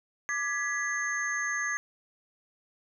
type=tone cluster; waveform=sine; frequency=1187 / 1677 / 1970 / 6360 Hz; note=D6 / G#6 / B6 / G8; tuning=+18 / +16 / -5 / +24 cents; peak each=-37 / -31 / -33 / -38 dBFS; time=0.29-1.77 s; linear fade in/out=0 ms; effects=none